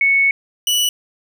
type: tone pair in turn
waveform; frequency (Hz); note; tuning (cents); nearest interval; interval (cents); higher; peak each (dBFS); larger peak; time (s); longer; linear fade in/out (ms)
sine / sawtooth; 2212 / 2953; C#7 / F#7; -4 / -4; perfect fourth; 500; second; -11; neither; 0.01-0.31 / 0.67-0.89; first; 2
effects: none